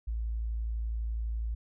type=tone; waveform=sine; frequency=56 Hz; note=A1; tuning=31 cents sharp; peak=-30 dBFS; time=0.07-1.55 s; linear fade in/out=10 ms; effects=none